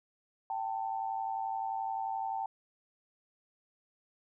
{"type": "tone pair together", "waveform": "sine", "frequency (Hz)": [778.5, 890], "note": ["G5", "A5"], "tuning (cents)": [-12, 20], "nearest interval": "major second", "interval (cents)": 232, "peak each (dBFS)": [-35, -36], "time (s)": [0.5, 2.46], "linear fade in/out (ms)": 2, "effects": []}